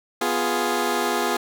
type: chord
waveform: 15% pulse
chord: F diminished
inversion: second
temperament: equal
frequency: 246.9 / 349.2 / 415.3 Hz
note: Cb4 / F4 / Ab4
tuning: 0 / 0 / 0 cents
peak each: -21 / -19 / -18 dBFS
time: 0.21-1.37 s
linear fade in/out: 5 ms
effects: none